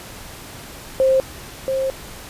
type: tone pair in turn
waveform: sine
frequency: 528 / 531.1 Hz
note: C5 / C5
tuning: +16 / +26 cents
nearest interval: unison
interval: 10 cents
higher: second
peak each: -12 / -18 dBFS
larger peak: first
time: 1-1.2 / 1.68-1.9 s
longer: second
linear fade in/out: 0 ms
effects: pink hiss -37 dBFS RMS until 2.29 s + resampled to 32000 Hz